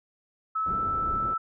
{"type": "tone with pitch glide", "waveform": "sine", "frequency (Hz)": [1300, 1319.7], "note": ["E6", "E6"], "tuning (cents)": [-24, 2], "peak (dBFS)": -25, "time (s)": [0.55, 1.38], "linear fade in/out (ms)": 10, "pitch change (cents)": 26, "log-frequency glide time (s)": [0.66, 0.73]}
{"type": "low-pass noise", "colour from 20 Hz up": "pink", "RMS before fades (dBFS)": -37, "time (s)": [0.66, 1.34], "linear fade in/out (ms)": 5, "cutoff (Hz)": 530, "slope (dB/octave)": 12}
{"effects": []}